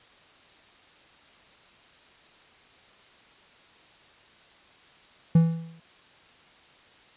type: tone with exponential decay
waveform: triangle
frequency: 164.81 Hz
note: E3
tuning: in tune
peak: -10 dBFS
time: 5.35-5.8 s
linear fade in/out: 5 ms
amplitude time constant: 97 ms
effects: white hiss -55 dBFS RMS until 7.16 s + resampled to 8000 Hz

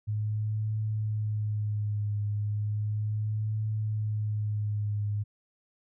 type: tone with vibrato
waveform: sine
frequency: 105.9 Hz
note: G#2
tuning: 34 cents sharp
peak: -27 dBFS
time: 0.07-5.24 s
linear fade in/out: 20 ms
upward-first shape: triangle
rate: 0.35 Hz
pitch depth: 39 cents each way
effects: none

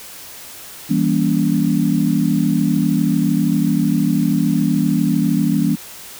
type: chord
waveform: sine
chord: E diminished seventh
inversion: none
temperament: just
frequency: 164.81 / 197.78 / 237.3 / 284.8 Hz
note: E3 / G3 / Bb3 / Db4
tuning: 0 / +16 / +31 / +47 cents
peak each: -19 dBFS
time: 0.89-5.76 s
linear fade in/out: 20 ms
effects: white hiss -36 dBFS RMS until 6.19 s

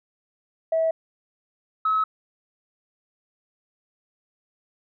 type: tone pair in turn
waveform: sine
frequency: 649 / 1287.5 Hz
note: E5 / E6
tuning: -27 / -41 cents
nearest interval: octave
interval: 1186 cents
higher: second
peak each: -18 dBFS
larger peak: neither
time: 0.72-0.91 / 1.85-2.04 s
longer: neither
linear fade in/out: 5 ms
effects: tanh soft clip ceiling -14 dBFS

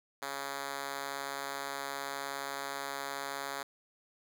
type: tone with high-pass filter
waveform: 5% pulse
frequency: 139.1 Hz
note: C#3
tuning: 6 cents sharp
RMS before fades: -39 dBFS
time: 0.22-3.63 s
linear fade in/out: 5 ms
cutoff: 400 Hz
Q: 0.53
effects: none

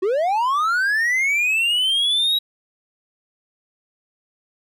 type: linear sweep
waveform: triangle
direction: up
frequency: 353.5 to 3861 Hz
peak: -15 dBFS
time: 0.02-2.39 s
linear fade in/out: 10 ms
effects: none

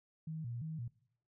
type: tone with vibrato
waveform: sine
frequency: 137.3 Hz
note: C#3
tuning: 16 cents flat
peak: -39 dBFS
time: 0.27-0.88 s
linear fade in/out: 5 ms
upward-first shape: square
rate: 2.9 Hz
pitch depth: 250 cents each way
effects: noise-tail reverb RT60 0.6 s tail -20 dB re dry

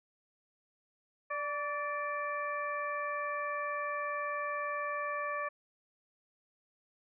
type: harmonic tone with a mistuned harmonic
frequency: 587.3 Hz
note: D5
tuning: in tune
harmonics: 1 / 2 / 3 / 4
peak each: -39 / -36 / -40 / -44 dBFS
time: 1.3-5.49 s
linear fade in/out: 10 ms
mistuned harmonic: 2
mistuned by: -35 cents
effects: none

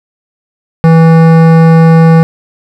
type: tone with hard clipping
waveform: sine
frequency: 163.4 Hz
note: E3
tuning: 15 cents flat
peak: -3 dBFS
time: 0.84-2.23 s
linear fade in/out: 0 ms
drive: 16 dB
effects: none

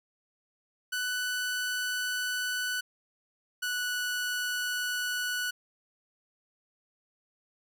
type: tone pair in turn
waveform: sawtooth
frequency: 1491 / 1477.3 Hz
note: F#6 / F#6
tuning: +13 / -3 cents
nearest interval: unison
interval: 16 cents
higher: first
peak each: -26 / -26 dBFS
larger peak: neither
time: 0.92-2.81 / 3.62-5.51 s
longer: neither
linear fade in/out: 10 ms
effects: none

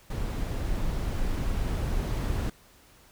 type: noise with level ramp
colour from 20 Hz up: brown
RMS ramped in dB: -30 to -27 dBFS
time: 0.1-2.5 s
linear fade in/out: 5 ms
effects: pink hiss -57 dBFS RMS until 3.11 s

